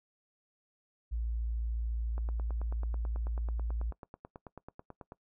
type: tone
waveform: sine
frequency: 57 Hz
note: A#1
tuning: 38 cents flat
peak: -31 dBFS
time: 1.11-3.92 s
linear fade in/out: 20 ms
type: click train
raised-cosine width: 1 ms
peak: -31 dBFS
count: 28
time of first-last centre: 2.18-5.121 s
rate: 9.18 Hz
effects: noise-tail reverb RT60 0.1 s tail -21 dB re dry